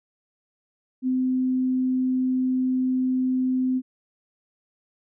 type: tone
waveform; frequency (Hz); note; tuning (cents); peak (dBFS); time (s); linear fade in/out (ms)
sine; 256.8; C4; -32; -20; 1.02-3.82; 50
effects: none